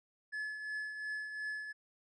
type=tone with tremolo; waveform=triangle; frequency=1715 Hz; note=A6; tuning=45 cents flat; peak=-34 dBFS; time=0.32-1.73 s; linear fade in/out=20 ms; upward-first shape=triangle; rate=2.8 Hz; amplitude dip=55%; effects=resampled to 22050 Hz